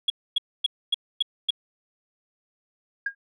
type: tone bursts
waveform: sine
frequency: 3334 Hz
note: G#7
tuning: 6 cents sharp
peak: -17 dBFS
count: 6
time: 0.08-1.506 s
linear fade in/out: 5 ms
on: 21 ms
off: 260 ms
type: tone with exponential decay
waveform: sine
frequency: 1624 Hz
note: G#6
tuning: 39 cents flat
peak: -20 dBFS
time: 3.06-3.15 s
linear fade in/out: 5 ms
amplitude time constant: 18 ms
effects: tanh soft clip ceiling -15 dBFS